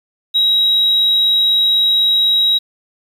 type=tone; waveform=sine; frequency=3836 Hz; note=A#7; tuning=49 cents sharp; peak=-9 dBFS; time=0.34-2.59 s; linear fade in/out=20 ms; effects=tanh soft clip ceiling -6 dBFS + 7-bit